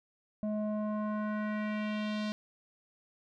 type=tone with low-pass filter sweep; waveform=square; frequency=212 Hz; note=G#3; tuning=36 cents sharp; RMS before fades=-34 dBFS; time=0.43-2.32 s; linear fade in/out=0 ms; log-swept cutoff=550 to 4500 Hz; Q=1.9; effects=none